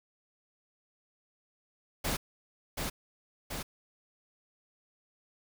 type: noise with echo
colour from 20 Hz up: pink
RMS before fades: -32 dBFS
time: 2.04-2.17 s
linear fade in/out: 10 ms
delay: 730 ms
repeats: 2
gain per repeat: -3 dB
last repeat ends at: 3.63 s
effects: none